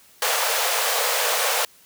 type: high-pass noise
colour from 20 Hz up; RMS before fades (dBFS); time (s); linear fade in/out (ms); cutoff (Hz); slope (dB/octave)
pink; -22; 0.22-1.65; 2; 450; 96
effects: white hiss -53 dBFS RMS until 1.85 s